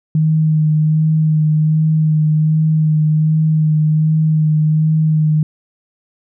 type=tone with vibrato; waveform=sine; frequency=155.56 Hz; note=D#3; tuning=in tune; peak=-10 dBFS; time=0.15-5.43 s; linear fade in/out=2 ms; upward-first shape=sine; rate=1.3 Hz; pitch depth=19 cents each way; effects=none